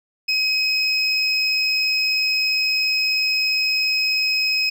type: tone pair together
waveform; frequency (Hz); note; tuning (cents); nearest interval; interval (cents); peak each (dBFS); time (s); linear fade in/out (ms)
triangle; 2536 / 5121; D#7 / D#8; +32 / +49; octave; 1217; -19; 0.28-4.7; 10
effects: none